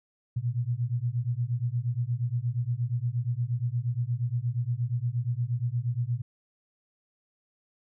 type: beating tone pair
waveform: sine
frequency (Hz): 116.54 / 125.04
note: A#2 / B2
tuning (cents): 0 / +22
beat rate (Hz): 8.5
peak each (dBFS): -29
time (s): 0.36-6.22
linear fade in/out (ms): 10
effects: none